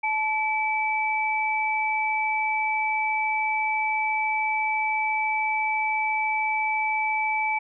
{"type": "tone pair together", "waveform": "sine", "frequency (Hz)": [868, 2307], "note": ["A5", "D7"], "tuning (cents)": [-24, -31], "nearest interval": "octave + perfect fourth", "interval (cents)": 1693, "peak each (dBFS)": -25, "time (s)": [0.03, 7.59], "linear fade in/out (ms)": 10, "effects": []}